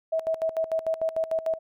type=tone with tremolo; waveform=sine; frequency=646 Hz; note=E5; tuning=35 cents flat; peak=-22 dBFS; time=0.12-1.59 s; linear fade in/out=10 ms; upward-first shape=square; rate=6.7 Hz; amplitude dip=80%; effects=none